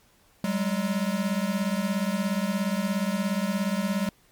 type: beating tone pair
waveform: square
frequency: 189.5 / 206.5 Hz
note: F#3 / G#3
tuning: +42 / -10 cents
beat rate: 17 Hz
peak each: -28 dBFS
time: 0.44-4.09 s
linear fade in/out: 2 ms
effects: pink hiss -61 dBFS RMS until 4.31 s + MP3 96 kbps